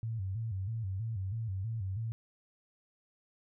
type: tone with vibrato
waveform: sine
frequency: 103.83 Hz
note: G#2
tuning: in tune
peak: -33 dBFS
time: 0.03-2.12 s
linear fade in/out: 0 ms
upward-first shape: square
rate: 3.1 Hz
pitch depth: 150 cents each way
effects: none